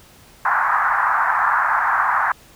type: band-pass noise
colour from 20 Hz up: pink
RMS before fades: -18 dBFS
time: 0.45-2.32 s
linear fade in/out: 2 ms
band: 830 to 1700 Hz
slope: 48 dB/octave
effects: pink hiss -48 dBFS RMS until 2.55 s